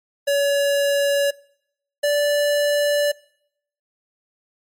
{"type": "tone pair in turn", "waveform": "square", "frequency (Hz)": [566, 582.9], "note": ["C#5", "D5"], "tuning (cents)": [36, -13], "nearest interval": "minor second", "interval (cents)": 51, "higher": "second", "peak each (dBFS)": [-17, -17], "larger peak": "neither", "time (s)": [[0.27, 1.31], [2.03, 3.12]], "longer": "second", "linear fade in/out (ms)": 10, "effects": ["noise-tail reverb RT60 0.7 s tail -23 dB re dry", "MP3 64 kbps"]}